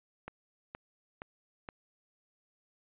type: click train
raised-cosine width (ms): 0.5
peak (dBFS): -26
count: 4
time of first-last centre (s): 0.28-1.688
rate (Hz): 2.13
effects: resampled to 8000 Hz

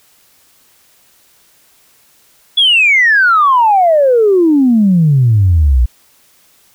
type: exponential sweep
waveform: sine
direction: down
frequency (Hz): 3452 to 57.3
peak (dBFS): -5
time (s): 2.57-5.86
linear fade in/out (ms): 10
effects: tanh soft clip ceiling -1 dBFS + white hiss -50 dBFS RMS until 6.74 s

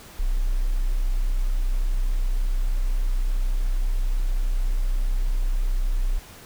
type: tone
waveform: sine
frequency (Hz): 31.72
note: B0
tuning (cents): +47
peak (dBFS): -19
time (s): 0.19-6.19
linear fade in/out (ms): 10
effects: pink hiss -45 dBFS RMS until 6.45 s

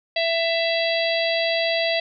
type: harmonic tone with a mistuned harmonic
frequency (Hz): 665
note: E5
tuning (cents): +15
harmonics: 1 / 3 / 4 / 5 / 6 / 7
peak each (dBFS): -22 / -27 / -28 / -29 / -30 / -30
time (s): 0.16-2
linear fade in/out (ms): 5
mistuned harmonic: 6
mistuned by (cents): -21
effects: none

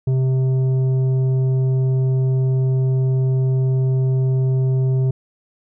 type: tone with tanh clipping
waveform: triangle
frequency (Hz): 130.81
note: C3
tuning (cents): 0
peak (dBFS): -16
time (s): 0.07-5.11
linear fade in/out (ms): 5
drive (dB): 12
effects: none

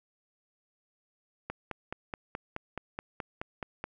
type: click train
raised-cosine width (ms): 0.5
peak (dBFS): -20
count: 12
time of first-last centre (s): 1.5-3.84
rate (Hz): 4.7
effects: none

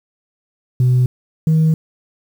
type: tone pair in turn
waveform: sine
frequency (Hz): 125.9 / 158.62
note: B2 / D#3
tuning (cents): +34 / +34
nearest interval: major third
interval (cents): 400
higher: second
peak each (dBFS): -8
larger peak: neither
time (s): 0.8-1.06 / 1.47-1.74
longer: second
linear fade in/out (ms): 2
effects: tanh soft clip ceiling -8 dBFS + 7-bit

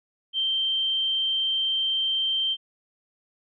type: tone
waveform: sine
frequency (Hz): 3136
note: G7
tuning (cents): 0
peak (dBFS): -22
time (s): 0.33-2.57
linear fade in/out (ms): 50
effects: none

